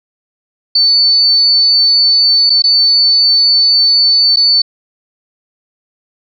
sine tone with dropouts, 4502 Hz, C#8, 26 cents sharp, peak -6 dBFS, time 0.75-4.62 s, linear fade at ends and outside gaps 5 ms, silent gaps 2.497-2.501 / 2.622-2.639 / 4.361-4.369 s, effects none

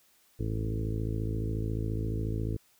harmonic tone with a mistuned harmonic, 54.3 Hz, A1, 22 cents flat, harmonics 1 / 2 / 3 / 4 / 5 / 6 / 7 / 8 / 9, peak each -34 / -32 / -40 / -42 / -42 / -40 / -48 / -42 / -50 dBFS, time 0.39-2.57 s, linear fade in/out 10 ms, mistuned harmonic 1, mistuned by -47 cents, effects white hiss -65 dBFS RMS until 2.79 s

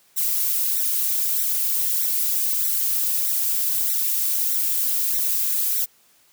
violet noise with flanger, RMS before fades -22 dBFS, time 0.16-5.86 s, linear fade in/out 20 ms, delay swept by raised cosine 0.51 to 4.51 ms, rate 1.6 Hz, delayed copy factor +0.95, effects white hiss -58 dBFS RMS until 6.32 s + high-pass 80 Hz 12 dB/octave

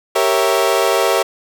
30% pulse chord, G diminished seventh, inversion none, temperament equal, 392 / 466.2 / 554.4 / 659.3 Hz, G4 / Bb4 / Db5 / Fb5, 0 / 0 / 0 / 0 cents, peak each -16 dBFS, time 0.15-1.23 s, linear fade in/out 10 ms, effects none

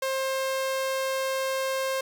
sawtooth tone, 531 Hz, C5, 25 cents sharp, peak -22 dBFS, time 0.02-2.01 s, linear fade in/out 5 ms, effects none

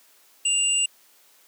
sine tone pair together, 2799 / 7917 Hz, F7 / B8, +3 / +3 cents, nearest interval octave + tritone, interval 1800 cents, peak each -22 dBFS, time 0.45-0.86 s, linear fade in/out 5 ms, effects white hiss -57 dBFS RMS until 1.47 s + high-pass 300 Hz 12 dB/octave

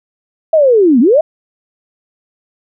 sine linear two-way sweep, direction down then up, 659.3 to 218.9 to 659.3 Hz, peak -5 dBFS, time 0.53-1.21 s, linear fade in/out 5 ms, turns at 1 s, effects none

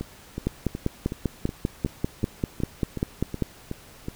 two click trains, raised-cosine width 3 ms, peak -10 / -17 dBFS, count 16 / 12, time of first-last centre 0.47-3.423 / 0.01-4.084 s, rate 5.08 / 2.7 Hz, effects pink hiss -49 dBFS RMS until 4.15 s

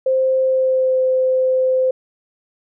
sine tone with pitch glide, 523.3 to 517 Hz, C5 to C5, 0 to -21 cents, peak -13 dBFS, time 0.06-1.91 s, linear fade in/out 5 ms, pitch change -21 cents, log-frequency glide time 0.43-1.01 s, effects none

